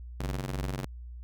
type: ring-modulated tone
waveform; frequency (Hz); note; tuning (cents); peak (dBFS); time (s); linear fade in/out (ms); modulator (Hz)
sawtooth; 94; F#2; +28; -25; 0.2-0.85; 5; 36.9
effects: added 60 Hz sine -40 dBFS peak until 1.23 s